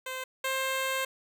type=tone pair in turn; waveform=10% pulse; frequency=518 / 528.9 Hz; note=C5 / C5; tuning=-17 / +19 cents; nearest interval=unison; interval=36 cents; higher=second; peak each=-26 / -20 dBFS; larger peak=second; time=0.06-0.24 / 0.44-1.05 s; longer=second; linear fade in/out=5 ms; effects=none